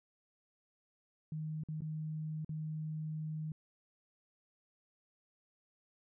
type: tone with dropouts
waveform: sine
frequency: 155.56 Hz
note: D#3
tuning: in tune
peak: -37 dBFS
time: 1.32-3.52 s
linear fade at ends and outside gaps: 2 ms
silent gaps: 1.636-1.686 / 1.807-1.819 / 2.447-2.492 s
effects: none